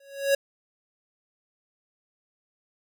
square tone with exponential growth, 554.4 Hz, C#5, in tune, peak -17 dBFS, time 0-0.35 s, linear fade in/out 5 ms, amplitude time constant 75 ms, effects none

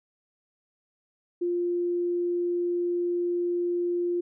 sine tone, 350 Hz, F4, 4 cents sharp, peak -24 dBFS, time 1.41-4.21 s, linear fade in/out 10 ms, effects none

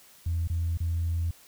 sine tone with dropouts, 84 Hz, E2, 33 cents sharp, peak -24 dBFS, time 0.26-1.31 s, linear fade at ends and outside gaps 5 ms, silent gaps 0.475-0.499 / 0.774-0.803 s, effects tanh soft clip ceiling -21 dBFS + white hiss -55 dBFS RMS until 1.47 s

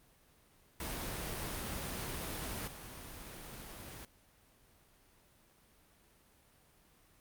pink noise with level steps, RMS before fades -40 / -48 dBFS, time 0.8-4.05 s, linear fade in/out 2 ms, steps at 2.67 s, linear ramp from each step 10 ms, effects pink hiss -66 dBFS RMS until 7.2 s + Opus 32 kbps

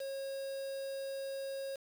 triangle tone with quantisation, 544 Hz, C#5, 33 cents flat, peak -36 dBFS, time 0-1.76 s, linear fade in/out 5 ms, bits 8, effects none

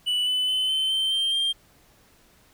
triangle tone with pitch steps, 2964 / 3000 / 3037 / 3074 / 3111 / 3149 / 3188 Hz, F#7 / F#7 / F#7 / G7 / G7 / G7 / G7, +2 / +23 / +44 / -35 / -14 / +7 / +28 cents, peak -20 dBFS, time 0.06-1.53 s, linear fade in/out 20 ms, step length 210 ms, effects pink hiss -58 dBFS RMS until 2.53 s

